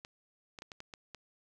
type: clicks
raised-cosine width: 0.2 ms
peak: -28 dBFS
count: 7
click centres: 0.049 / 0.588 / 0.621 / 0.718 / 0.804 / 0.938 / 1.147 s
effects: none